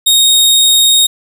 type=tone; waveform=sawtooth; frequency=3729 Hz; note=A#7; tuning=in tune; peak=-3 dBFS; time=0.06-1.07 s; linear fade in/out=10 ms; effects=none